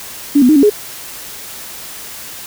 sine tone with pitch steps, 286.4 / 248.1 / 308 / 278 / 417.2 Hz, D4 / B3 / D#4 / C#4 / G#4, -43 / +8 / -17 / +5 / +8 cents, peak -5 dBFS, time 0.35-0.7 s, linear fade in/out 10 ms, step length 70 ms, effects white hiss -30 dBFS RMS until 2.46 s

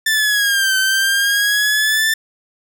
sawtooth exponential two-way sweep, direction down then up, 1779 to 1535 to 1779 Hz, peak -10 dBFS, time 0.06-2.14 s, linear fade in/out 5 ms, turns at 0.77 s, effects none

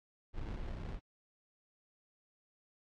brown noise with sample-and-hold, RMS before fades -41 dBFS, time 0.33-1 s, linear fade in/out 50 ms, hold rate 1225 Hz, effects low-pass 4000 Hz 12 dB/octave + AAC 64 kbps

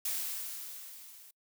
blue noise with level ramp, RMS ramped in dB -33 to -55 dBFS, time 0.05-1.31 s, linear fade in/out 5 ms, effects noise-tail reverb RT60 0.1 s tail -26 dB re dry

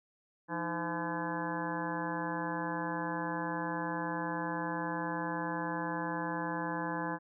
harmonic tone with a mistuned harmonic, 170 Hz, F3, 46 cents flat, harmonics 1 / 2 / 3 / 4 / 5 / 6 / 7 / 8 / 9 / 10, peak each -41 / -39 / -42 / -47 / -40 / -40 / -50 / -53 / -44 / -43 dBFS, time 0.48-7.19 s, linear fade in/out 50 ms, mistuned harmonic 2, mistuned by -130 cents, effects none

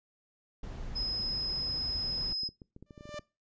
brown noise, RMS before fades -41 dBFS, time 0.63-2.33 s, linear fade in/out 5 ms
sine tone, 5090 Hz, D#8, 39 cents sharp, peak -31 dBFS, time 0.95-2.49 s, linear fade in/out 20 ms
clicks, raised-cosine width 3 ms, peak -35 dBFS, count 12, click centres 2.434 / 2.49 / 2.618 / 2.764 / 2.826 / 2.908 / 2.978 / 3.009 / 3.055 / 3.092 / 3.143 / 3.193 s
sawtooth tone with exponential growth, 593 Hz, D5, 17 cents sharp, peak -32 dBFS, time 2.86-3.19 s, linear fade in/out 5 ms, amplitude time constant 71 ms
effects noise-tail reverb RT60 0.3 s tail -23 dB re dry + resampled to 16000 Hz

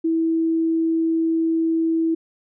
sine tone, 326.4 Hz, E4, 17 cents flat, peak -17 dBFS, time 0.04-2.15 s, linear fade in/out 10 ms, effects none

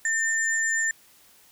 sine tone pair together, 1800 / 7196 Hz, A6 / A8, +39 / +38 cents, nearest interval 2 octaves, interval 2399 cents, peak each -23 / -28 dBFS, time 0.05-0.91 s, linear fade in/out 2 ms, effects white hiss -56 dBFS RMS until 1.51 s

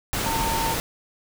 sine tone in noise, 907 Hz, A#5, 48 cents flat, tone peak -25 dBFS, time 0.26-0.74 s, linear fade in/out 0 ms, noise pink, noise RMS -26 dBFS, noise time 0.13-0.8 s, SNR -2 dB, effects none

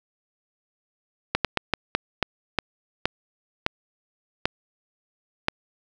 slowing click train, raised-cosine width 0.3 ms, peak -4 dBFS, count 11, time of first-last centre 1.35-5.484 s, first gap 97 ms, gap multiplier 1.3, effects none

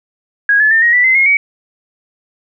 sine tone with pitch steps, 1648 / 1723 / 1801.3 / 1883.2 / 1968.9 / 2058 / 2152 / 2250 Hz, G#6 / A6 / A6 / A#6 / B6 / C7 / C7 / C#7, -14 / -37 / +40 / +17 / -6 / -29 / +48 / +25 cents, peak -7 dBFS, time 0.49-1.37 s, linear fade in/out 2 ms, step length 110 ms, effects none

